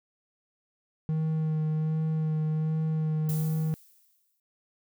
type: tone with vibrato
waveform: triangle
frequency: 156.8 Hz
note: D#3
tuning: 14 cents sharp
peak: -23 dBFS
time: 1.09-3.74 s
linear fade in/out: 0 ms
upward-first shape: sine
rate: 1.3 Hz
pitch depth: 16 cents each way
type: noise with exponential decay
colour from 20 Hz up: violet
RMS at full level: -37 dBFS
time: 3.29-4.4 s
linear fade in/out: 1 ms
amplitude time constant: 240 ms
effects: none